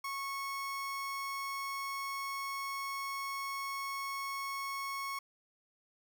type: tone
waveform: 30% pulse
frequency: 1100 Hz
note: C#6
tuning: 14 cents flat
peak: -34 dBFS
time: 0.04-5.19 s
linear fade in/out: 5 ms
effects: none